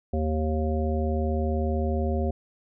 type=harmonic tone; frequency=77.78 Hz; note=D#2; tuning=in tune; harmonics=1 / 3 / 5 / 7 / 9; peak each=-25 / -30 / -32 / -33 / -35 dBFS; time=0.13-2.31 s; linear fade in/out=5 ms; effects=none